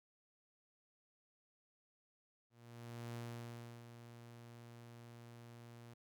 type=tone with ADSR envelope; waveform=sawtooth; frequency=118.1 Hz; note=A#2; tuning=23 cents sharp; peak=-40 dBFS; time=2.5-5.94 s; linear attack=650 ms; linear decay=680 ms; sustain=-10 dB; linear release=8 ms; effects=none